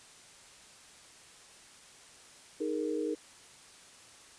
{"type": "chord", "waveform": "sine", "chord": "D# suspended fourth", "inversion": "none", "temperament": "equal", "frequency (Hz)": [311.1, 415.3, 466.2], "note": ["D#4", "G#4", "A#4"], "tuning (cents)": [0, 0, 0], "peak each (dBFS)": [-34, -36, -35], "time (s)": [2.6, 3.15], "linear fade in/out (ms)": 10, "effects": ["white hiss -55 dBFS RMS until 4.38 s", "resampled to 22050 Hz"]}